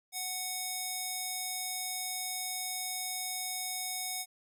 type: tone with band-pass filter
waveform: square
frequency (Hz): 740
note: F#5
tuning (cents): 0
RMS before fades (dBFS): -37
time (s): 0.12-4.26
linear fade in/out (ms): 50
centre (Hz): 11000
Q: 0.68
effects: none